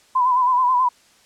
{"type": "tone with vibrato", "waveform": "sine", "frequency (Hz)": 1004, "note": "B5", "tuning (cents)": 28, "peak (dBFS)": -14, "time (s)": [0.15, 0.89], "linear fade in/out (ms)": 10, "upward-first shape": "sine", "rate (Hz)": 9.3, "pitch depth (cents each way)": 58, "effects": ["white hiss -54 dBFS RMS until 1.25 s", "low-pass 8000 Hz 12 dB/octave"]}